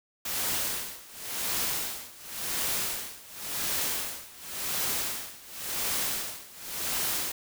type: noise with tremolo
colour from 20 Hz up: white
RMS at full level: -29 dBFS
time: 0.25-7.32 s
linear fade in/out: 5 ms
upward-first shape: sine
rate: 0.92 Hz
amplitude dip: 90%
effects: none